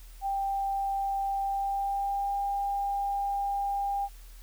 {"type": "tone with pitch glide", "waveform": "sine", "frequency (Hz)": [788, 799.9], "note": ["G5", "G5"], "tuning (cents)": [9, 35], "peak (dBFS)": -27, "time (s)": [0.21, 4.09], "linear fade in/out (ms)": 50, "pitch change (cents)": 26, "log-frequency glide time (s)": [1.4, 2.35], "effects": ["added 40 Hz sine -45 dBFS peak until 4.42 s", "white hiss -57 dBFS RMS until 4.42 s"]}